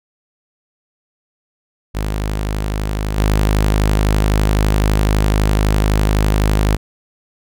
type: tone with level steps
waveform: sawtooth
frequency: 51.91 Hz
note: G#1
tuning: in tune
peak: -14 / -8 dBFS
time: 1.94-6.77 s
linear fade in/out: 20 ms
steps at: 3.17 s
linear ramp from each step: 20 ms
effects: none